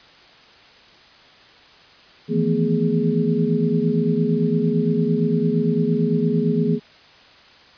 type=tone cluster; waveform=sine; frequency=160.2 / 169 / 220.2 / 246 / 416.2 Hz; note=E3 / E3 / A3 / B3 / G#4; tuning=-49 / +43 / +2 / -7 / +4 cents; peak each=-23 dBFS; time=2.28-6.8 s; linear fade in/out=50 ms; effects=white hiss -48 dBFS RMS until 7.77 s + resampled to 11025 Hz